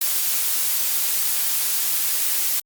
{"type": "noise", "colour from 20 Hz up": "blue", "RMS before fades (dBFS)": -21, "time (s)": [0.01, 2.6], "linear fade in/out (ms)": 5, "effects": ["Opus 48 kbps"]}